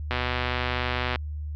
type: click train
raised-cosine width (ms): 0.3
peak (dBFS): -10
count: 131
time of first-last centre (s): 0.11-1.158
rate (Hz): 124
effects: added 75 Hz sine -30 dBFS peak until 1.55 s + low-pass 4000 Hz 12 dB/octave